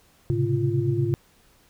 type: tone cluster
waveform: sine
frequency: 109.9 / 130.2 / 138.6 / 345.8 Hz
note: A2 / C3 / C#3 / F4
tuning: -2 / -8 / 0 / -17 cents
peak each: -26 dBFS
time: 0.3-1.14 s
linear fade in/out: 0 ms
effects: pink hiss -59 dBFS RMS until 1.69 s